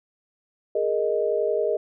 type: chord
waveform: sine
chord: Ab suspended second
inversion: none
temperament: equal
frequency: 415.3 / 466.2 / 622.3 Hz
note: Ab4 / Bb4 / Eb5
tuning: 0 / 0 / 0 cents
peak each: -25 dBFS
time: 0.75-1.77 s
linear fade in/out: 5 ms
effects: none